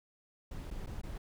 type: noise with dropouts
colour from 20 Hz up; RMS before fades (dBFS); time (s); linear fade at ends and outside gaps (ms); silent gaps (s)
brown; -41; 0.51-1.18; 5; 0.705-0.71 / 0.862-0.87 / 1.015-1.033
effects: none